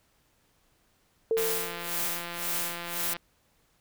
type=tone with exponential decay; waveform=sine; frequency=450 Hz; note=A4; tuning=39 cents sharp; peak=-21 dBFS; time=1.31-2.1 s; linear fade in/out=1 ms; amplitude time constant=170 ms
type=click train; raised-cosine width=0.3 ms; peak=-21 dBFS; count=310; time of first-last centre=1.37-3.167 s; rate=172 Hz
type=noise with tremolo; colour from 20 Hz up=blue; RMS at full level=-30 dBFS; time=1.37-3.14 s; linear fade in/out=10 ms; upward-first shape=sine; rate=1.9 Hz; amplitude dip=90%
effects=pink hiss -68 dBFS RMS until 3.8 s